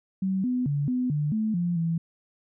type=tone with pitch steps; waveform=sine; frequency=190.4 / 250.3 / 143.6 / 251.1 / 148.3 / 217.6 / 174.1 / 165.7 Hz; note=F#3 / B3 / D3 / B3 / D3 / A3 / F3 / E3; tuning=+50 / +23 / -39 / +29 / +17 / -19 / -5 / +9 cents; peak=-23 dBFS; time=0.22-1.98 s; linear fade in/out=5 ms; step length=220 ms; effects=none